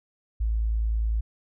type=tone; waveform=sine; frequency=55 Hz; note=A1; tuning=in tune; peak=-22 dBFS; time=0.4-1.21 s; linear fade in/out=10 ms; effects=none